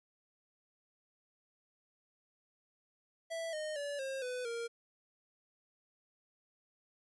square tone with pitch steps, 659.3 / 615.1 / 574 / 535.5 / 499.7 / 466.2 Hz, E5 / D#5 / D5 / C5 / B4 / A#4, 0 / -20 / -40 / +40 / +20 / 0 cents, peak -38 dBFS, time 3.3-4.68 s, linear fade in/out 20 ms, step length 230 ms, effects resampled to 24000 Hz + 13-bit

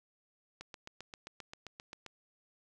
click train, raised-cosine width 0.2 ms, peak -28 dBFS, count 12, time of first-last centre 0.61-2.063 s, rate 7.57 Hz, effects none

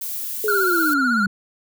violet noise, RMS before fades -28 dBFS, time 0.01-0.94 s, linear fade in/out 5 ms
sine linear sweep, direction down, 433.7 to 192.2 Hz, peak -20 dBFS, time 0.44-1.27 s, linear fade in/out 2 ms
triangle tone with vibrato, 1414 Hz, F6, 21 cents sharp, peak -16 dBFS, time 0.48-1.26 s, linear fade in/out 2 ms, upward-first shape triangle, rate 16 Hz, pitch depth 83 cents each way
effects none

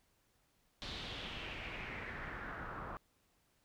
pink noise with low-pass filter sweep, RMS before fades -45 dBFS, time 0.82-2.97 s, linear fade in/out 0 ms, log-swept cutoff 4100 to 1200 Hz, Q 3.6, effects pink hiss -75 dBFS RMS until 3.64 s

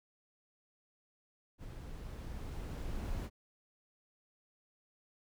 brown noise with level ramp, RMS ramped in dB -47 to -38 dBFS, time 1.58-3.3 s, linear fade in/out 50 ms, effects none

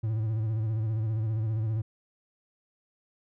triangle tone with vibrato, 110 Hz, A2, in tune, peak -24 dBFS, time 0.03-1.82 s, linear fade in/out 10 ms, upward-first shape sine, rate 15 Hz, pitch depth 61 cents each way, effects none

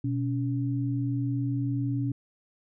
sine tone pair together, 123.47 / 281.5 Hz, B2 / C#4, 0 / +27 cents, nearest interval octave + major second, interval 1427 cents, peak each -27 / -30 dBFS, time 0.04-2.12 s, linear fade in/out 5 ms, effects none

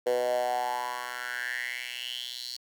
10% pulse tone with high-pass filter sweep, 123.47 Hz, B2, in tune, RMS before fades -32 dBFS, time 0.06-2.57 s, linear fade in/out 10 ms, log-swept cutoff 480 to 4500 Hz, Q 6.1, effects none

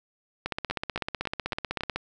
two click trains, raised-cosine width 0.3 ms, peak -13 / -15 dBFS, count 25 / 5, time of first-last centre 0.46-1.96 / 0.7-1.808 s, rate 16 / 3.61 Hz, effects none

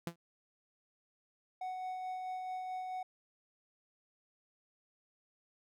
sawtooth tone with exponential decay, 169.8 Hz, F3, 48 cents flat, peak -29 dBFS, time 0.07-0.16 s, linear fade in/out 2 ms, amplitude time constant 19 ms
triangle tone with tremolo, 742 Hz, F#5, 5 cents sharp, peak -35 dBFS, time 1.61-3.03 s, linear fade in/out 5 ms, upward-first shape sine, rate 4.6 Hz, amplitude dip 25%
effects none

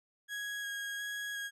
35% pulse tone with vibrato, 1650 Hz, G#6, 12 cents flat, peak -35 dBFS, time 0.28-1.51 s, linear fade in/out 50 ms, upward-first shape square, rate 1.4 Hz, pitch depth 10 cents each way, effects low-pass 12000 Hz 12 dB/octave

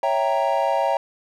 triangle chord, C# diminished seventh, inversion none, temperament equal, 554.4 / 659.3 / 784 / 932.3 Hz, C#5 / E5 / G5 / Bb5, 0 / 0 / 0 / 0 cents, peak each -22 dBFS, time 0.03-0.97 s, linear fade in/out 2 ms, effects none

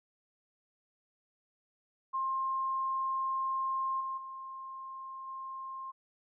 sine tone with level steps, 1061 Hz, C6, 24 cents sharp, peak -30 / -34 / -41 / -39 dBFS, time 2.13-5.92 s, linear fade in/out 20 ms, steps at 4 / 4.17 / 5.27 s, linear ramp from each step 10 ms, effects none

